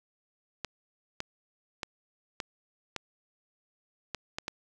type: clicks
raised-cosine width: 0.2 ms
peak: -16 dBFS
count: 8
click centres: 0.647 / 1.204 / 1.832 / 2.402 / 2.963 / 4.147 / 4.385 / 4.481 s
effects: 9-bit